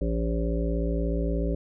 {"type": "harmonic tone", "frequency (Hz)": 56.7, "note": "A#1", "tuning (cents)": -47, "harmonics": [1, 3, 5, 7, 9, 10], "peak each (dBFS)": [-26, -31, -33, -34, -36, -36], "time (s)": [0.01, 1.55], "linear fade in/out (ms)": 5, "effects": []}